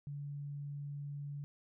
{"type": "tone", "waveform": "sine", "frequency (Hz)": 143.5, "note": "D3", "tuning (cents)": -40, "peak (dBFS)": -40, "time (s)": [0.07, 1.44], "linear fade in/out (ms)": 0, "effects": []}